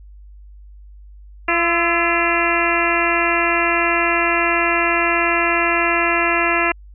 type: harmonic tone with a mistuned harmonic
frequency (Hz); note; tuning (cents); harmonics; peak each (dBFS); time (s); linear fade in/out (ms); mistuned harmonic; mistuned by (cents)
341.5; F4; -39; 1 / 2 / 3 / 4 / 5 / 6 / 7 / 8; -23 / -23 / -23 / -23 / -23 / -23 / -23 / -23; 1.48-6.72; 5; 4; -48
effects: added 50 Hz sine -38 dBFS peak until 6.94 s